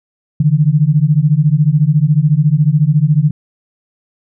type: beating tone pair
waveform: sine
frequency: 143.6 / 157.6 Hz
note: D3 / D#3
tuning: -39 / +23 cents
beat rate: 14 Hz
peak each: -11 dBFS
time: 0.4-3.31 s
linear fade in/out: 5 ms
effects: none